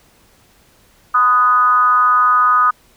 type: tone with frequency modulation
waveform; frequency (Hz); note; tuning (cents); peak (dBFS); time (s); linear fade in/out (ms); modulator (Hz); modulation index
sine; 1243; D#6; -2; -9; 1.14-2.71; 10; 234; 0.6
effects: pink hiss -52 dBFS RMS until 2.96 s